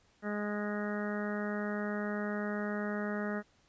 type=harmonic tone; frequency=207.7 Hz; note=G#3; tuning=in tune; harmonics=1 / 2 / 3 / 4 / 5 / 6 / 7 / 8 / 9; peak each=-35 / -40 / -41 / -48 / -53 / -45 / -45 / -47 / -45 dBFS; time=0.22-3.43 s; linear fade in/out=50 ms; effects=pink hiss -68 dBFS RMS until 3.68 s + resampled to 16000 Hz